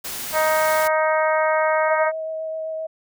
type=noise; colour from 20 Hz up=white; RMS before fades=-30 dBFS; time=0.04-0.88 s; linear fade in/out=10 ms
type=harmonic tone; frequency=312.7 Hz; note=D#4; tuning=9 cents sharp; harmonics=2 / 3 / 4 / 5 / 6 / 7; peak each=-19 / -23 / -25 / -27 / -29 / -30 dBFS; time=0.32-2.12 s; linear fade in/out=50 ms
type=tone with vibrato; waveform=sine; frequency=637 Hz; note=D#5; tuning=41 cents sharp; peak=-25 dBFS; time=1.88-2.87 s; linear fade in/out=10 ms; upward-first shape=sine; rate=7.7 Hz; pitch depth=10 cents each way
effects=none